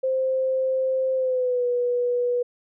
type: tone with pitch glide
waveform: sine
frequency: 523.3 to 488.3 Hz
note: C5 to B4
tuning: 0 to -20 cents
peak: -20 dBFS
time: 0.03-2.43 s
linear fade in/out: 10 ms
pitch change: -120 cents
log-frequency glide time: 1.15-1.66 s
effects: none